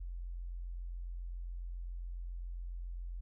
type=tone; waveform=sine; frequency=43.65 Hz; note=F1; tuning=in tune; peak=-39 dBFS; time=0-3.21 s; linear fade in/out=10 ms; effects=none